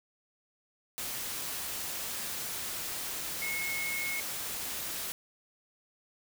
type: tone in noise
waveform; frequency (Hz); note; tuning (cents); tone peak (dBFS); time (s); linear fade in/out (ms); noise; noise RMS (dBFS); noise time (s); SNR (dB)
sine; 2176; C#7; -33; -33; 3.42-4.2; 0; white; -37; 0.98-5.12; +1
effects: none